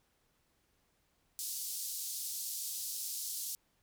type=band-pass noise; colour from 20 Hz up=white; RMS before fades=-40 dBFS; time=1.39-3.55 s; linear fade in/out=0 ms; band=4300 to 15000 Hz; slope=24 dB/octave; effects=pink hiss -75 dBFS RMS until 3.82 s